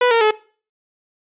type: tone with pitch steps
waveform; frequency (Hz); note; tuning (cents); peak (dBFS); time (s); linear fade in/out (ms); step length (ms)
sawtooth; 493.1 / 460.1 / 429.3; B4 / A#4 / A4; -3 / -23 / -43; -8; 0.01-0.31; 5; 100
effects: noise-tail reverb RT60 0.4 s tail -19 dB re dry + resampled to 8000 Hz